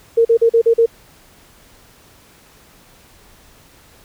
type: tone bursts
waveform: sine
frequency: 460.5 Hz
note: A#4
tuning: 21 cents flat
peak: -8 dBFS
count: 6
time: 0.17-0.861 s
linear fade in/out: 10 ms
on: 81 ms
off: 41 ms
effects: pink hiss -48 dBFS RMS until 4.04 s